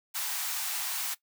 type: high-pass noise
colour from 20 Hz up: white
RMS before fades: -33 dBFS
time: 0.14-1.15 s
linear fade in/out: 20 ms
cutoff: 710 Hz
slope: 48 dB/octave
effects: noise-tail reverb RT60 0.1 s tail -18 dB re dry